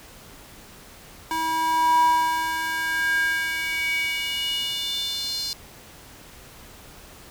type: tone with high-pass filter sweep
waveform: square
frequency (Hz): 322.7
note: E4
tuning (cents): -37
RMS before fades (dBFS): -24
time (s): 1.31-5.53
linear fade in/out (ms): 0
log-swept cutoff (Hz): 710 to 4500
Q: 6.5
effects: pink hiss -46 dBFS RMS until 7.3 s